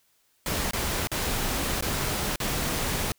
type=noise with dropouts; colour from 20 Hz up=pink; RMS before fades=-28 dBFS; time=0.46-3.12 s; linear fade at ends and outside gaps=1 ms; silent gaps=0.71-0.733 / 1.072-1.116 / 1.809-1.824 / 2.359-2.401 s; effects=white hiss -67 dBFS RMS until 3.18 s